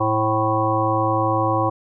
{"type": "harmonic tone with a mistuned harmonic", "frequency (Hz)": 110, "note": "A2", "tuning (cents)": 0, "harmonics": [1, 3, 5, 7, 9, 10], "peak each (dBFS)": [-24, -24, -24, -24, -24, -24], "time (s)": [0, 1.7], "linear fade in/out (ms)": 10, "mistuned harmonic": 5, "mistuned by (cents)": -39, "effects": []}